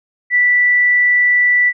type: tone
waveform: sine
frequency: 1968 Hz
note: B6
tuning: 7 cents flat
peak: -9 dBFS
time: 0.3-1.73 s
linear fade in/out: 50 ms
effects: none